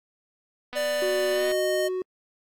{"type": "click train", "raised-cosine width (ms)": 0.3, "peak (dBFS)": -21, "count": 196, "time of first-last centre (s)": [0.73, 1.516], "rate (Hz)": 248}
{"type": "tone with pitch glide", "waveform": "square", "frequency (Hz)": [591, 615.7], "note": ["D5", "D#5"], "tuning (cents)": [11, -18], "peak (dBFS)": -25, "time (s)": [0.75, 1.89], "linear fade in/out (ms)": 20, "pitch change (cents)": 71, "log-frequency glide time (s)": [1.32, 1.49]}
{"type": "tone", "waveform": "triangle", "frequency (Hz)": 370, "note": "F#4", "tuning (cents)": 0, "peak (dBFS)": -24, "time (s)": [1.02, 2.02], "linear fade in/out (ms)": 2}
{"effects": ["AAC 64 kbps"]}